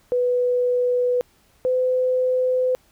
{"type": "tone pair in turn", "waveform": "sine", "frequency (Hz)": [493.9, 508.4], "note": ["B4", "C5"], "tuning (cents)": [0, -50], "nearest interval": "minor second", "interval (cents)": 50, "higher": "second", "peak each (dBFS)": -17, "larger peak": "neither", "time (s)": [[0.12, 1.21], [1.65, 2.75]], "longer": "second", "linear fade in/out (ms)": 0, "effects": ["pink hiss -59 dBFS RMS until 2.91 s"]}